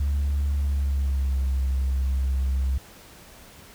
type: tone with pitch glide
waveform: sine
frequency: 71 to 66.25 Hz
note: C#2 to C2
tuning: +42 to +22 cents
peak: -19 dBFS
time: 0-2.78 s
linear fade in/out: 5 ms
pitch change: -120 cents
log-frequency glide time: 0.58-1.44 s
effects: tanh soft clip ceiling -19 dBFS + pink hiss -48 dBFS RMS until 3.74 s